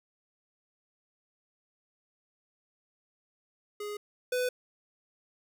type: tone pair in turn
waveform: square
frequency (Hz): 415.3 / 499.4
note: G#4 / B4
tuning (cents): 0 / +19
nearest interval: minor third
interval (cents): 319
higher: second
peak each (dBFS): -36 / -28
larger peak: second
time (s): 3.8-3.97 / 4.32-4.49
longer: neither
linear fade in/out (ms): 5
effects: none